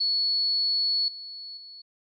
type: tone with level steps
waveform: sine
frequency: 4400 Hz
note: C#8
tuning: 14 cents flat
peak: -22 / -37 / -42 dBFS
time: 0-1.82 s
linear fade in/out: 10 ms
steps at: 1.08 / 1.57 s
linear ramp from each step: 2 ms
effects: none